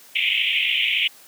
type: band-pass noise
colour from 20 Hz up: white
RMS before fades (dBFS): -21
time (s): 0.15-1.08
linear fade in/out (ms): 10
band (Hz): 2100 to 3300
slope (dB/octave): 96
effects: white hiss -48 dBFS RMS until 1.27 s + high-pass 200 Hz 12 dB/octave